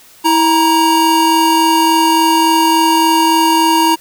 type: tone pair together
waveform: square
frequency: 327.5 / 939 Hz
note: E4 / A#5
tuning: -11 / +12 cents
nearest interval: octave + tritone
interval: 1823 cents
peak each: -14 / -11 dBFS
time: 0.24-3.96 s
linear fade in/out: 20 ms
effects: white hiss -43 dBFS RMS until 4 s